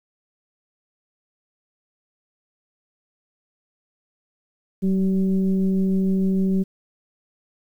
sine tone with frequency modulation, 189.7 Hz, F#3, 43 cents sharp, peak -17 dBFS, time 4.82-6.64 s, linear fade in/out 20 ms, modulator 193 Hz, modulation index 0.56, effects 9-bit

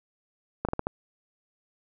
slowing click train, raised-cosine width 1 ms, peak -13 dBFS, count 5, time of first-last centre 0.65-0.869 s, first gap 37 ms, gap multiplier 1.27, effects none

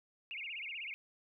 sine tone with vibrato, 2463 Hz, D#7, 18 cents flat, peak -40 dBFS, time 0.31-0.94 s, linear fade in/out 0 ms, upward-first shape sine, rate 16 Hz, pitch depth 260 cents each way, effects none

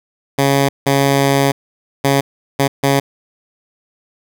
10% pulse tone bursts at uneven times, 138.59 Hz, C#3, in tune, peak -3 dBFS, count 5, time 0.38-0.69 / 0.86-1.52 / 2.04-2.21 / 2.59-2.68 / 2.83-3 s, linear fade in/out 10 ms, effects none

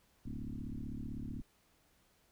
sine tone with frequency modulation, 116.7 Hz, A#2, 2 cents sharp, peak -39 dBFS, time 0.25-1.42 s, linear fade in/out 10 ms, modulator 35.8 Hz, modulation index 4.6, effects pink hiss -71 dBFS RMS until 2.31 s

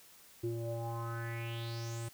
square tone with low-pass filter sweep, 115.8 Hz, A#2, 11 cents flat, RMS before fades -39 dBFS, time 0.43-2.09 s, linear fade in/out 10 ms, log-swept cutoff 340 to 9200 Hz, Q 5.4, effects white hiss -59 dBFS RMS until 2.13 s

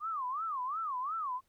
sine tone with vibrato, 1152 Hz, D6, 34 cents flat, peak -33 dBFS, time 0-1.41 s, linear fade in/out 50 ms, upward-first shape sine, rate 2.8 Hz, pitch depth 260 cents each way, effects pink hiss -75 dBFS RMS until 1.48 s

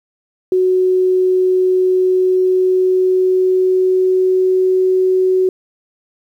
sine tone with pitch glide, 370 to 372.8 Hz, F#4 to F#4, 0 to +13 cents, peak -10 dBFS, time 0.52-5.49 s, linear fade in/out 2 ms, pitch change +13 cents, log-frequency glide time 1.77-4.79 s, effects 8-bit

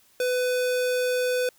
square tone, 500 Hz, B4, 21 cents sharp, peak -23 dBFS, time 0.2-1.49 s, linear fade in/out 2 ms, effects white hiss -60 dBFS RMS until 1.58 s

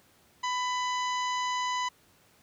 harmonic tone with a mistuned harmonic, 997 Hz, B5, 16 cents sharp, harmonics 1 / 2 / 3 / 4 / 5 / 6 / 7, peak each -29 / -36 / -39 / -42 / -46 / -45 / -46 dBFS, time 0.43-1.89 s, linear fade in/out 10 ms, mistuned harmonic 6, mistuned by +54 cents, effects pink hiss -62 dBFS RMS until 2.42 s + high-pass 80 Hz 12 dB/octave

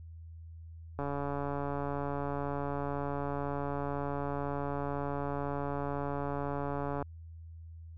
click train, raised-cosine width 1 ms, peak -22 dBFS, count 858, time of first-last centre 0.99-7.025 s, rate 142 Hz, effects added 82 Hz sine -45 dBFS peak until 7.97 s

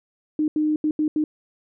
sine tone bursts at uneven times, 305.6 Hz, D#4, 31 cents flat, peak -18 dBFS, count 5, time 0.39-0.48 / 0.56-0.76 / 0.84-0.91 / 0.99-1.08 / 1.16-1.24 s, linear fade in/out 2 ms, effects none

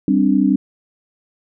sine chord, G suspended fourth, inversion none, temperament equal, 196 / 261.6 / 293.7 Hz, G3 / C4 / D4, 0 / 0 / 0 cents, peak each -16 dBFS, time 0.08-0.56 s, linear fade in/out 2 ms, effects none

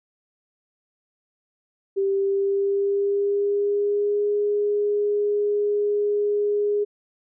sine tone with pitch glide, 392 to 412.9 Hz, G4 to G#4, 0 to -10 cents, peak -19 dBFS, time 1.96-6.85 s, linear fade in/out 20 ms, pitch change +90 cents, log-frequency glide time 2.09-4.27 s, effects none

